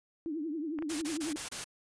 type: tone with vibrato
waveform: sine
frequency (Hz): 311.1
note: D#4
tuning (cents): 0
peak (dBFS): -33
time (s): 0.26-1.36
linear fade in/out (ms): 0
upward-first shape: triangle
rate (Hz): 11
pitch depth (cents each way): 170
type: clicks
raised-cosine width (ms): 0.5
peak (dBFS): -28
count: 2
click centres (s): 0.788 / 0.824
type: noise bursts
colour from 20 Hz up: white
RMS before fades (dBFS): -38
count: 5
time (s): 0.89-1.644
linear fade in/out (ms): 10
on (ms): 130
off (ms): 26
effects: resampled to 22050 Hz